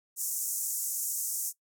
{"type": "band-pass noise", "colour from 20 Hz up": "pink", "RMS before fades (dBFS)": -33, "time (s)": [0.16, 1.53], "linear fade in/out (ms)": 50, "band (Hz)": [6300, 16000], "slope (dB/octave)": 48, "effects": ["noise-tail reverb RT60 0.1 s tail -18 dB re dry"]}